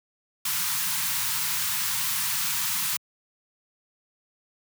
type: band-stop noise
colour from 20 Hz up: white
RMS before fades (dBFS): -27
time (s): 0.45-2.97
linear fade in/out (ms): 5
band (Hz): 200 to 860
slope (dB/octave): 96
effects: high-pass 100 Hz 12 dB/octave